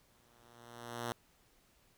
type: tone with exponential growth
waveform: 5% pulse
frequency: 118.8 Hz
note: A#2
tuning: 33 cents sharp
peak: -24 dBFS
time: 0.1-1.12 s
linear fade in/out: 0 ms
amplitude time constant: 220 ms
effects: pink hiss -69 dBFS RMS until 1.97 s